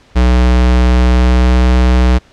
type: tone with pitch glide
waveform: square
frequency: 61.74 to 62.28 Hz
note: B1 to B1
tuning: 0 to +15 cents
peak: -7 dBFS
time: 0.15-2.19 s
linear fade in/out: 20 ms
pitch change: +15 cents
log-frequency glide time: 1.06-1.6 s
effects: pink hiss -46 dBFS RMS until 2.32 s + low-pass 5000 Hz 12 dB/octave